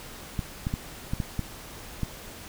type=clicks; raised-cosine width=5 ms; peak=-15 dBFS; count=7; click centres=0.392 / 0.669 / 0.739 / 1.135 / 1.202 / 1.393 / 2.033 s; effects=pink hiss -43 dBFS RMS until 2.48 s